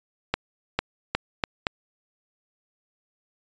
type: accelerating click train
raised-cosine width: 0.3 ms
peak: -6 dBFS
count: 5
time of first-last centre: 0.34-1.668 s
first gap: 450 ms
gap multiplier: 0.8
effects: resampled to 16000 Hz